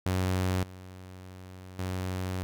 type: tone with level steps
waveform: sawtooth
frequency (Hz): 92.6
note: F#2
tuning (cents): +2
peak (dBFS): -22 / -40 / -27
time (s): 0.06-2.43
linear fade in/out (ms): 0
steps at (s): 0.63 / 1.79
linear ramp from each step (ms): 2
effects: none